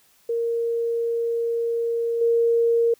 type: tone with level steps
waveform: sine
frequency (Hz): 465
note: A#4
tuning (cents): -4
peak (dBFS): -21 / -16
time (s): 0.29-2.94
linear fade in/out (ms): 5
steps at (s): 2.21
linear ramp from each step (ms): 5
effects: white hiss -59 dBFS RMS until 2.99 s